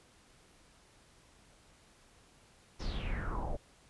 brown noise with low-pass filter sweep, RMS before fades -36 dBFS, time 2.79-3.57 s, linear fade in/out 20 ms, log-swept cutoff 5700 to 580 Hz, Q 6.2, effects pink hiss -63 dBFS RMS until 3.89 s + resampled to 24000 Hz

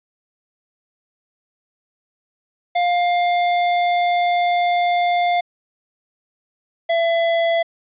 square tone pair in turn, 704 / 670.7 Hz, F5 / E5, +14 / +30 cents, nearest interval minor second, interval 84 cents, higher first, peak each -16 dBFS, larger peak neither, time 2.75-5.41 / 6.89-7.63 s, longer first, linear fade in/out 10 ms, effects resampled to 8000 Hz + 9-bit

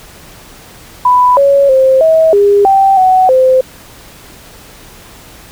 sine tone with pitch steps, 993 / 558 / 527 / 643 / 405.3 / 779 / 747 / 518 Hz, B5 / C#5 / C5 / E5 / G#4 / G5 / F#5 / C5, +9 / +11 / +12 / -43 / -42 / -11 / +16 / -17 cents, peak -4 dBFS, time 1.05-3.61 s, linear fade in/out 5 ms, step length 320 ms, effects pink hiss -36 dBFS RMS until 5.51 s

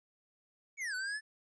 square linear two-way sweep, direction down then up, 2300 to 1480 to 1761 Hz, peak -36 dBFS, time 0.77-1.21 s, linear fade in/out 50 ms, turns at 0.95 s, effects resampled to 22050 Hz + 13-bit

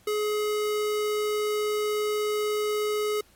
square tone, 421.8 Hz, G#4, 27 cents sharp, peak -25 dBFS, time 0.07-3.21 s, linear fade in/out 5 ms, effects pink hiss -59 dBFS RMS until 3.35 s + MP3 64 kbps

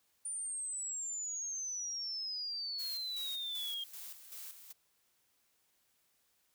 sine exponential sweep, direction down, 9300 to 3206 Hz, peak -37 dBFS, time 0.25-3.84 s, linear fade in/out 5 ms
blue noise with tremolo, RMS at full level -47 dBFS, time 2.78-4.73 s, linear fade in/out 20 ms, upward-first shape square, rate 2.6 Hz, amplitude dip 60%
effects white hiss -75 dBFS RMS until 6.54 s

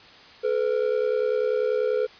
triangle ring-modulated tone, 466.2 Hz, A#4, in tune, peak -16 dBFS, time 0.43-2.07 s, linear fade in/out 20 ms, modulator 35.1 Hz, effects white hiss -48 dBFS RMS until 2.19 s + resampled to 11025 Hz

